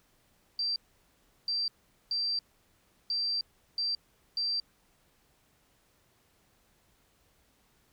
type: tone bursts at uneven times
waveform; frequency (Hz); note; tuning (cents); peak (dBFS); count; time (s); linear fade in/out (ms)
sine; 4699; D8; 0; -28; 6; 0.59-0.76 / 1.48-1.68 / 2.11-2.39 / 3.1-3.41 / 3.78-3.95 / 4.37-4.6; 2
effects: pink hiss -68 dBFS RMS until 7.92 s